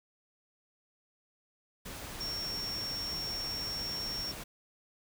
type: tone in noise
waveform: sine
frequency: 5500 Hz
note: F8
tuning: 27 cents flat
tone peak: -35 dBFS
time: 2.2-4.32 s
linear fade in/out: 10 ms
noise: pink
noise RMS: -43 dBFS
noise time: 1.85-4.44 s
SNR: +5 dB
effects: none